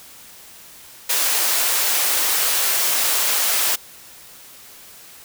white high-pass noise, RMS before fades -19 dBFS, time 1.09-3.76 s, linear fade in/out 10 ms, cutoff 490 Hz, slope 12 dB/octave, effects white hiss -43 dBFS RMS until 5.24 s

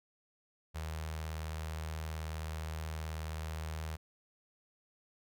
sawtooth tone with notch filter, 78.9 Hz, D#2, 25 cents sharp, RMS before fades -40 dBFS, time 0.74-3.97 s, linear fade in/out 20 ms, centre 280 Hz, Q 0.69, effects none

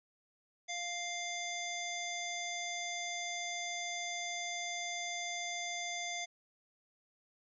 harmonic tone, 698.5 Hz, F5, in tune, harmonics 1 / 3 / 5 / 7 / 9 / 10, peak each -43 / -41 / -44 / -50 / -44 / -52 dBFS, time 0.68-6.26 s, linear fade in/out 20 ms, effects none

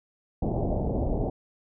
pink low-pass noise, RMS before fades -27 dBFS, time 0.42-1.3 s, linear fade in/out 5 ms, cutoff 760 Hz, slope 48 dB/octave, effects none

